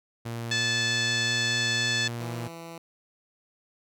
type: tone with pitch glide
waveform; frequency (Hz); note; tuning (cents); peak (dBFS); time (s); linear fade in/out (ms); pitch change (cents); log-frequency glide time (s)
sawtooth; 116.54 to 118.17; A#2 to A#2; 0 to +24; -28; 0.25-2.48; 10; +24; 0.63-1.54
type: harmonic tone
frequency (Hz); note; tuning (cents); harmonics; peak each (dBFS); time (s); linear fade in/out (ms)
870; A5; -20; 2 / 3 / 4 / 5 / 6 / 7 / 8 / 9; -28 / -33 / -30 / -33 / -37 / -39 / -40 / -40; 0.51-2.08; 5
type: tone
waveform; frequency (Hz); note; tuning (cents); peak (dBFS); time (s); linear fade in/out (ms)
10% pulse; 166.6; E3; +19; -31; 2.2-2.78; 2
effects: none